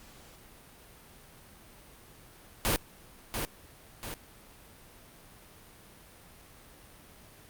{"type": "noise with echo", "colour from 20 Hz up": "pink", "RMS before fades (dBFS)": -27, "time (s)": [2.65, 2.76], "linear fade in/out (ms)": 0, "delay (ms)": 690, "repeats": 2, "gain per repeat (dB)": -6, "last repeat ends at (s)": 4.14, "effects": ["pink hiss -54 dBFS RMS until 7.49 s", "Opus 48 kbps"]}